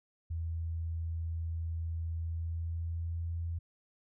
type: tone with pitch glide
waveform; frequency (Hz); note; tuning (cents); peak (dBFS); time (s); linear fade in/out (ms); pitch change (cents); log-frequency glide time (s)
sine; 82.41 to 84; E2 to E2; 0 to +33; -33; 0.3-3.59; 10; +33; 2.17-3.31
effects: none